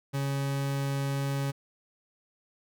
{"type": "tone", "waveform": "40% pulse", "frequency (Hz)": 138.59, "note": "C#3", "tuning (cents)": 0, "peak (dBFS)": -27, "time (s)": [0.13, 1.52], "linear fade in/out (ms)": 20, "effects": []}